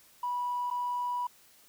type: tone with dropouts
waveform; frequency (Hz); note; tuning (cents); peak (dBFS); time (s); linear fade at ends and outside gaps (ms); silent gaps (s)
triangle; 979; B5; -15; -26; 0.23-1.27; 5; 0.702-0.71
effects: tanh soft clip ceiling -27 dBFS + white hiss -60 dBFS RMS until 1.68 s

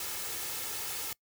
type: noise with comb filter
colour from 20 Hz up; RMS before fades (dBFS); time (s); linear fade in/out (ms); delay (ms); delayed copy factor
white; -37; 0-1.13; 2; 2.3; +0.5
effects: noise-tail reverb RT60 0.1 s tail -23 dB re dry + high-pass 60 Hz 12 dB/octave

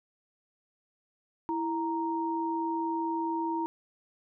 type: tone pair together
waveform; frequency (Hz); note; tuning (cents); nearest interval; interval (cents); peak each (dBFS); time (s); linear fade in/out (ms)
sine; 329.6 / 932.3; E4 / A#5; 0 / 0; octave + tritone; 1800; -31 / -31; 1.49-3.66; 0
effects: none

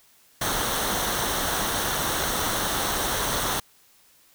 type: noise with comb filter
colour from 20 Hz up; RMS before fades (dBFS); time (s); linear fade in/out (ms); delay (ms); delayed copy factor
pink; -26; 0.41-3.6; 5; 0.41; -0.55
effects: white hiss -58 dBFS RMS until 4.34 s

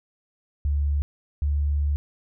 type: tone pair in turn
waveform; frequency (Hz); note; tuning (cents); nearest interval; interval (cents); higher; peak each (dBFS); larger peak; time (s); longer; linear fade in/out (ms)
sine; 72.1 / 72.56; D2 / D2; -31 / -20; unison; 11; second; -20; neither; 0.65-1.02 / 1.42-1.96; second; 0
effects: none

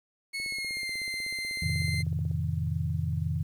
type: tone with pitch glide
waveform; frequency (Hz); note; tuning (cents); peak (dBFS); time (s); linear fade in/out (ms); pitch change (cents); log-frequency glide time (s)
30% pulse; 2194 to 2082; C#7 to C7; -18 to -9; -29; 0.33-2.03; 20; -91; 0.45-0.93
type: click train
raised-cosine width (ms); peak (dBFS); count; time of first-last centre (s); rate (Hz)
2; -35; 32; 0.4-2.314; 16.2
type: chord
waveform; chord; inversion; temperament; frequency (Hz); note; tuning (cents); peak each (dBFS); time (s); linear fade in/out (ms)
sine; F dominant seventh; none; just; 87.31 / 109.13 / 130.96 / 157.15; F2 / A2 / C3 / Eb3; 0 / -14 / +2 / +18; -31 / -36 / -34 / -31; 1.62-3.43; 5
effects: low-pass 12000 Hz 12 dB/octave + 10-bit

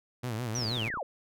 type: tone with vibrato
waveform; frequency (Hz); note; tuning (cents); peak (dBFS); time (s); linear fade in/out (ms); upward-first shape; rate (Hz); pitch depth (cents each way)
sawtooth; 116.54; A#2; 0; -28; 0.23-0.89; 10; sine; 6.3; 140
type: linear sweep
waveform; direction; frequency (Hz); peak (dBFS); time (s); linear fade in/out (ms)
sine; down; 6020 to 471.8; -32; 0.55-1.03; 2
type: clicks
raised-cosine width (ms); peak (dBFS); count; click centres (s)
2; -31; 11; 0.59 / 0.624 / 0.655 / 0.686 / 0.718 / 0.772 / 0.823 / 0.869 / 0.902 / 0.94 / 0.973
effects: none

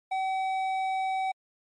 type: tone with hard clipping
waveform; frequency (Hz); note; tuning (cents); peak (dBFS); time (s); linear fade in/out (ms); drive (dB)
sine; 762; G5; -49; -28; 0.11-1.32; 10; 8
effects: MP3 48 kbps

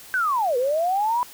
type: linear two-way sweep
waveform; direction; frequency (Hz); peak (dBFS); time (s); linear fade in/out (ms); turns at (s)
sine; down then up; 1562 to 474.2 to 999; -19; 0.14-1.23; 0; 0.57
effects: white hiss -44 dBFS RMS until 1.33 s

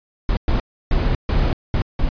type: noise bursts at uneven times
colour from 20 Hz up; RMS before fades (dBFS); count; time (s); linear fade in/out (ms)
brown; -17; 6; 0.29-0.37 / 0.48-0.6 / 0.91-1.15 / 1.29-1.53 / 1.74-1.82 / 1.99-2.09; 2
effects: resampled to 11025 Hz

